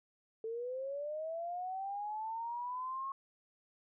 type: linear sweep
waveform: sine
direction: up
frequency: 440 to 1092 Hz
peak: -37 dBFS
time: 0.44-3.12 s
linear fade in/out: 2 ms
effects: none